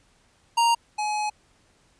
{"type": "tone pair in turn", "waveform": "square", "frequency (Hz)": [932.3, 844.3], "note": ["A#5", "G#5"], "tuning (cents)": [0, 28], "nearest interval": "major second", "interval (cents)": 172, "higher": "first", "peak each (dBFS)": [-18, -25], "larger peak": "first", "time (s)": [[0.57, 0.75], [0.98, 1.3]], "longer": "second", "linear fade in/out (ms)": 10, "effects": ["pink hiss -62 dBFS RMS until 1.99 s", "resampled to 22050 Hz"]}